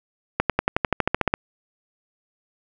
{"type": "accelerating click train", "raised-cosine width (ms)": 0.5, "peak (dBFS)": -3, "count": 13, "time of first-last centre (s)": [0.4, 1.339], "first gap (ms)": 97, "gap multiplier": 0.96, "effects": []}